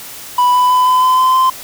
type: tone with pitch steps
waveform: triangle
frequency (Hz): 987.8 / 995.8 / 1003.9 / 1012.1 / 1020.3 / 1028.6 / 1036.9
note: B5 / B5 / B5 / B5 / C6 / C6 / C6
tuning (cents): 0 / +14 / +28 / +42 / -44 / -30 / -16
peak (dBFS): -6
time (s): 0.38-1.5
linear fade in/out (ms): 5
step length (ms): 160
effects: white hiss -31 dBFS RMS until 1.63 s